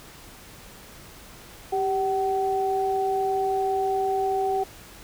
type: tone pair together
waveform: sine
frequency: 392 / 759.5 Hz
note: G4 / F#5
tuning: 0 / +45 cents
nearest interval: major seventh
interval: 1145 cents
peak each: -25 / -24 dBFS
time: 1.72-4.64 s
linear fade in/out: 10 ms
effects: pink hiss -46 dBFS RMS until 5.03 s